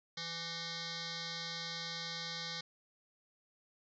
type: tone with frequency modulation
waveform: sine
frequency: 164.81 Hz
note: E3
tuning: in tune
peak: -39 dBFS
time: 0.17-2.61 s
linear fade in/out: 5 ms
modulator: 670 Hz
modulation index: 7.6
effects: none